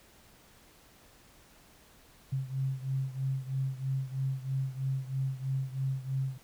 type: beating tone pair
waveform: sine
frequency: 132.6 / 135.7 Hz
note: C3 / C#3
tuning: +23 / -36 cents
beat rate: 3.1 Hz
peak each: -32 / -35 dBFS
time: 2.32-6.38 s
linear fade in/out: 10 ms
effects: pink hiss -59 dBFS RMS until 6.43 s